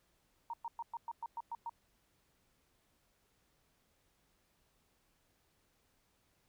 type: tone bursts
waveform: sine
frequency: 930 Hz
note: A#5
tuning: 4 cents flat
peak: -38 dBFS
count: 9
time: 0.5-1.695 s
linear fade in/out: 2 ms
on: 35 ms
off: 110 ms
effects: pink hiss -75 dBFS RMS until 6.48 s